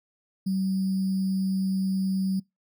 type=tone with sample-and-hold; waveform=sine; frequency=190.6 Hz; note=G3; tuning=48 cents flat; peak=-23 dBFS; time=0.46-2.4 s; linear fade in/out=10 ms; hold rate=4900 Hz; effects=noise-tail reverb RT60 0.2 s tail -25 dB re dry